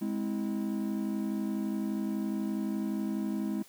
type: chord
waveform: triangle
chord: Ab augmented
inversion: none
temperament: just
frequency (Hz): 207.7 / 259.6 / 324.5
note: Ab3 / C4 / E4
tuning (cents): 0 / -13 / -27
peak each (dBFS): -30 / -35 / -34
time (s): 0.01-3.63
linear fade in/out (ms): 10
effects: white hiss -57 dBFS RMS until 3.68 s